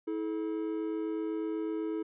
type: tone pair together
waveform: triangle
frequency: 322.6 / 430.6 Hz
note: E4 / A4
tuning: -37 / -37 cents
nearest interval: perfect fourth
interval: 500 cents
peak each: -31 / -34 dBFS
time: 0.07-2.03 s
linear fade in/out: 10 ms
effects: resampled to 8000 Hz